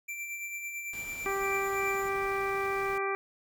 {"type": "tone with tremolo", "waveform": "square", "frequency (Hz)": 2349, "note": "D7", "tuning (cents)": 0, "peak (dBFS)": -35, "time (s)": [0.08, 2.09], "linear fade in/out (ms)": 10, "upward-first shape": "sine", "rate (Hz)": 9, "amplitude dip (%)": 40}
{"type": "noise", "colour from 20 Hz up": "pink", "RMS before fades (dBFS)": -48, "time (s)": [0.93, 2.98], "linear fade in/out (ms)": 2}
{"type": "harmonic tone", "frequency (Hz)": 392, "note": "G4", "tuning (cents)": 0, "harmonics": [1, 2, 3, 4, 5, 6], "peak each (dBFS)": [-32, -37, -34, -41, -40, -37], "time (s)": [1.26, 3.15], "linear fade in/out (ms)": 0}
{"effects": []}